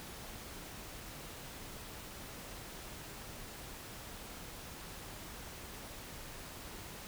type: silence
effects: pink hiss -48 dBFS RMS until 7.07 s